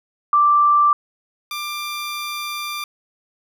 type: tone pair in turn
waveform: sine / 15% pulse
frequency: 1174.7 / 1187 Hz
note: D6 / D6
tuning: 0 / +18 cents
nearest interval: unison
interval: 18 cents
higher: second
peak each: -11 / -19 dBFS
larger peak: first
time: 0.33-0.93 / 1.51-2.84 s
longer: second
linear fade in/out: 2 ms
effects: none